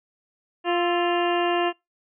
harmonic tone with a mistuned harmonic, 349.2 Hz, F4, in tune, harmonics 1 / 2 / 3 / 4 / 5 / 6 / 7 / 8 / 9, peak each -23 / -25 / -29 / -36 / -32 / -41 / -38 / -31 / -42 dBFS, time 0.64-1.73 s, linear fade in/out 50 ms, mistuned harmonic 4, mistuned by -73 cents, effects noise-tail reverb RT60 0.2 s tail -24 dB re dry

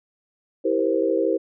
sine chord, C dominant seventh, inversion first, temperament just, 327 / 392.4 / 470.9 / 523.3 Hz, E4 / G4 / Bb4 / C5, -14 / +2 / +18 / 0 cents, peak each -24 dBFS, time 0.64-1.38 s, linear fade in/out 20 ms, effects none

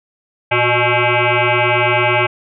sine tone with frequency modulation, 846 Hz, G#5, 32 cents sharp, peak -11 dBFS, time 0.51-2.27 s, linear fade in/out 10 ms, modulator 243 Hz, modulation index 7.6, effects none

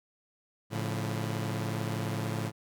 sawtooth chord, A augmented, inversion none, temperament equal with one note detuned, 110 / 141.42 / 174.61 Hz, A2 / C#3 / E#3, 0 / +35 / 0 cents, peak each -29 / -33 / -34 dBFS, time 0.7-2.52 s, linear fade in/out 50 ms, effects none

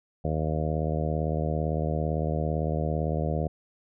harmonic tone, 77.78 Hz, D#2, in tune, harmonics 1 / 2 / 3 / 4 / 5 / 6 / 7 / 8 / 9, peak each -30 / -29 / -36 / -38 / -38 / -36 / -35 / -37 / -37 dBFS, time 0.24-3.48 s, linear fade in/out 10 ms, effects none

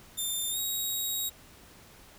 10% pulse tone with pitch glide, 3583 to 3796 Hz, A7 to A#7, +31 to +31 cents, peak -23 dBFS, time 0.17-1.3 s, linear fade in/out 20 ms, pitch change +100 cents, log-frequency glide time 0.51-0.58 s, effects pink hiss -54 dBFS RMS until 2.18 s

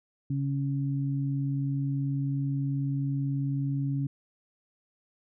sine tone pair together, 138.72 / 277.2 Hz, C#3 / C#4, +2 / 0 cents, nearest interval octave, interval 1198 cents, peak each -27 / -33 dBFS, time 0.3-4.07 s, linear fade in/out 5 ms, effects none

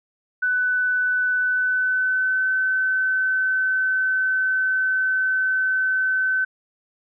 sine tone with pitch glide, 1497 to 1524 Hz, F#6 to G6, +20 to -49 cents, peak -18 dBFS, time 0.42-6.45 s, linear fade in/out 10 ms, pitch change +31 cents, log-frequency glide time 1.38-2.49 s, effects none

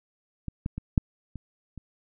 clicks, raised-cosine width 5 ms, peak -20 / -17 / -20 / -7 / -25 / -28 dBFS, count 6, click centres 0.483 / 0.661 / 0.78 / 0.978 / 1.357 / 1.777 s, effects none

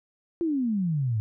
sine exponential sweep, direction down, 349.2 to 103.83 Hz, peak -23 dBFS, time 0.41-1.2 s, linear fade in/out 0 ms, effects none

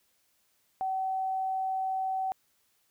sine tone, 761 Hz, F#5, 48 cents sharp, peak -28 dBFS, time 0.81-2.32 s, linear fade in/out 0 ms, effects white hiss -71 dBFS RMS until 2.9 s

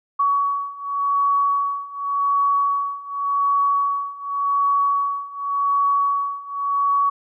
sine beating tone pair, 1126 / 1126.88 Hz, C#6 / C#6, +27 / +28 cents, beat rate 0.88 Hz, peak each -22 / -20 dBFS, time 0.19-7.1 s, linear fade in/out 10 ms, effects none

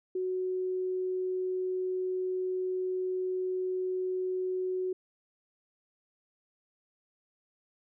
sine tone, 370 Hz, F#4, in tune, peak -29 dBFS, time 0.15-4.93 s, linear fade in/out 5 ms, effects none

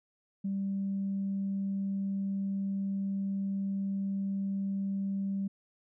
sine tone, 196 Hz, G3, in tune, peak -29 dBFS, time 0.44-5.48 s, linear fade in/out 10 ms, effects tanh soft clip ceiling -25 dBFS

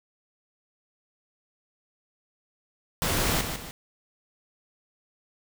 pink noise with echo, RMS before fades -26 dBFS, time 3.02-3.41 s, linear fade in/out 0 ms, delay 150 ms, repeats 2, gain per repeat -7 dB, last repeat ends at 3.71 s, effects none

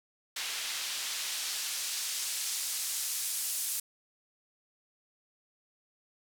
white noise with band-pass filter sweep, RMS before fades -35 dBFS, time 0.36-3.8 s, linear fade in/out 5 ms, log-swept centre 3000 to 9700 Hz, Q 0.75, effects none

